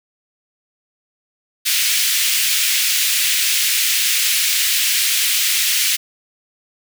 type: high-pass noise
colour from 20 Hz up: pink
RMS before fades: -17 dBFS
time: 1.65-5.97 s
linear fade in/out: 20 ms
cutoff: 2200 Hz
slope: 24 dB/octave
effects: none